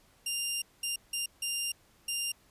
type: tone bursts at uneven times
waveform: 15% pulse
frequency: 2794 Hz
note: F7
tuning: in tune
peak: -24 dBFS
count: 5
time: 0.26-0.62 / 0.83-0.96 / 1.13-1.26 / 1.42-1.72 / 2.08-2.32 s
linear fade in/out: 5 ms
effects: pink hiss -64 dBFS RMS until 2.5 s + resampled to 32000 Hz